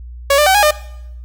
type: tone with pitch steps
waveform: sawtooth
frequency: 559 / 596 / 763 / 826 / 604 Hz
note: C#5 / D5 / G5 / G#5 / D5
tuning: +14 / +25 / -47 / -10 / +48 cents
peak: -5 dBFS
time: 0.3-0.71 s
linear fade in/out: 5 ms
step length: 82 ms
effects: noise-tail reverb RT60 0.8 s tail -19 dB re dry + added 60 Hz sine -29 dBFS peak until 1.24 s